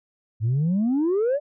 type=exponential sweep; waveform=sine; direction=up; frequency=103.83 to 604 Hz; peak=-17 dBFS; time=0.4-1.4 s; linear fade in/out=50 ms; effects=tanh soft clip ceiling -17 dBFS